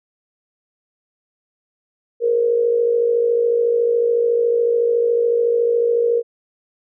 sine tone with amplitude modulation, 470.2 Hz, A#4, 15 cents sharp, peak -11 dBFS, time 2.2-6.23 s, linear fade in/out 50 ms, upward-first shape sine, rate 53.9 Hz, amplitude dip 60%, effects none

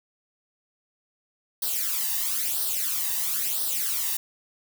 blue noise with flanger, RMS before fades -27 dBFS, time 1.62-4.17 s, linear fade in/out 5 ms, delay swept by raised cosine 0.21 to 1.08 ms, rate 1 Hz, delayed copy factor +0.75, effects none

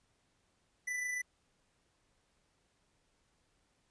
square tone with amplitude modulation, 1988 Hz, B6, 11 cents sharp, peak -34 dBFS, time 0.87-1.22 s, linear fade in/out 10 ms, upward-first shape sine, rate 27.4 Hz, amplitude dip 35%, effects pink hiss -75 dBFS RMS until 3.9 s + resampled to 22050 Hz

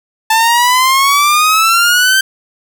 sawtooth exponential sweep, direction up, 880 to 1568 Hz, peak -4 dBFS, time 0.3-2.21 s, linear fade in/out 5 ms, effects none

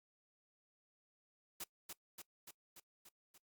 white noise with echo, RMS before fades -45 dBFS, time 1.6-1.64 s, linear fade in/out 5 ms, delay 290 ms, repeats 6, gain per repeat -3 dB, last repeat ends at 3.38 s, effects noise-tail reverb RT60 0.1 s tail -20 dB re dry + Opus 48 kbps

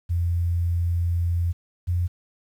sine tone pair in turn, 86 / 87.91 Hz, F2 / F2, -26 / +12 cents, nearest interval unison, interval 38 cents, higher second, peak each -20 dBFS, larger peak neither, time 0.09-1.53 / 1.87-2.08 s, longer first, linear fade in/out 20 ms, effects 9-bit

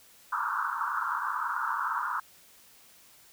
white band-pass noise, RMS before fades -31 dBFS, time 0.32-2.2 s, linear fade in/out 5 ms, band 910 to 1500 Hz, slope 96 dB/octave, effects white hiss -57 dBFS RMS until 3.32 s

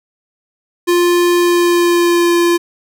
square tone with pitch glide, 350 to 344.6 Hz, F4 to F4, +4 to -23 cents, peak -10 dBFS, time 0.87-2.58 s, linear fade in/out 20 ms, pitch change -27 cents, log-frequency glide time 1.35-2.34 s, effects none

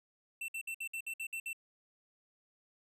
square tone bursts, 2687 Hz, E7, 33 cents sharp, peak -38 dBFS, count 9, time 0.41-1.531 s, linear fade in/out 5 ms, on 73 ms, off 58 ms, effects resampled to 32000 Hz

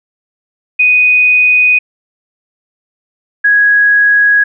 sine tone pair in turn, 2489 / 1661.2 Hz, D#7 / G#6, 0 / 0 cents, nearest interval perfect fifth, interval 700 cents, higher first, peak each -5 dBFS, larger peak neither, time 0.79-1.79 / 3.44-4.44 s, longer neither, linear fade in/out 10 ms, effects none

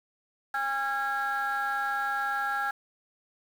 sine tone cluster, 813 / 1369 / 1644 Hz, G#5 / F6 / G#6, -37 / -35 / -18 cents, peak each -30 dBFS, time 0.54-2.71 s, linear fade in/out 5 ms, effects tanh soft clip ceiling -22 dBFS + 8-bit

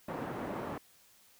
pink band-pass noise, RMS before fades -39 dBFS, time 0.08-0.78 s, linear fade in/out 5 ms, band 170 to 1100 Hz, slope 12 dB/octave, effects white hiss -63 dBFS RMS until 1.39 s

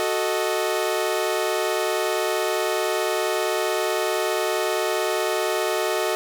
sawtooth chord, D# diminished, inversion first, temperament equal, 370 / 440 / 622.3 Hz, F#4 / A4 / D#5, 0 / 0 / 0 cents, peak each -22 dBFS, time 0-6.15 s, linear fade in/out 0 ms, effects 9-bit

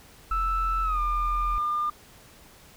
sine tone, 43.65 Hz, F1, in tune, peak -26 dBFS, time 0.31-1.58 s, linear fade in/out 0 ms
sine tone with pitch glide, 1320 to 1203.5 Hz, E6 to D6, +2 to +42 cents, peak -23 dBFS, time 0.31-1.9 s, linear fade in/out 5 ms, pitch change -160 cents, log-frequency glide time 0.83-1 s
effects tanh soft clip ceiling -19 dBFS + pink hiss -52 dBFS RMS until 2.76 s

